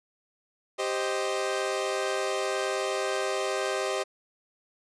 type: chord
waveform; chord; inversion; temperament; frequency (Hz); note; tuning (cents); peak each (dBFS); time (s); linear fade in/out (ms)
sawtooth; C minor; second; equal; 392 / 523.3 / 622.3; G4 / C5 / Eb5; 0 / 0 / 0; -27 / -28 / -28; 0.78-4.04; 20
effects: resampled to 22050 Hz